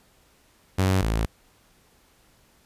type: tone pair in turn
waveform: sawtooth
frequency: 94.6 / 54.98 Hz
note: F#2 / A1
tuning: +39 / -1 cents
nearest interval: major sixth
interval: 940 cents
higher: first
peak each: -15 / -18 dBFS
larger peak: first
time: 0.78-1.02 / 1.02-1.26 s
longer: neither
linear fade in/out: 10 ms
effects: pink hiss -60 dBFS RMS until 2.65 s + resampled to 32000 Hz